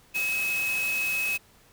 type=tone in noise; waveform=sine; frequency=2566 Hz; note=E7; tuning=47 cents flat; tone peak=-25 dBFS; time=0.14-1.38 s; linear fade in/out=20 ms; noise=white; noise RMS=-36 dBFS; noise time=0.14-1.38 s; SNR=+8 dB; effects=pink hiss -58 dBFS RMS until 1.72 s